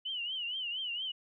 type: tone with vibrato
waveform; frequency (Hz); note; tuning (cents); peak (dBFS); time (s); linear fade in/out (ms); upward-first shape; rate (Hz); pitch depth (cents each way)
sine; 2960; F#7; 0; -34; 0.05-1.12; 10; triangle; 4.3; 140
effects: none